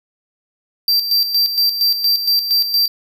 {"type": "tone with tremolo", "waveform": "square", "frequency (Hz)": 4699, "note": "D8", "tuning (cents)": 0, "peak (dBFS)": -12, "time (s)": [0.88, 2.88], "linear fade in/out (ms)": 2, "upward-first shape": "square", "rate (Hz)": 4.3, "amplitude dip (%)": 60, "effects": []}